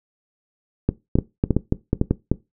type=clicks; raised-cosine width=3 ms; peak=-4 dBFS; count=11; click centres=0.89 / 1.155 / 1.187 / 1.439 / 1.507 / 1.566 / 1.724 / 1.931 / 2.014 / 2.11 / 2.316 s; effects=noise-tail reverb RT60 0.2 s tail -18 dB re dry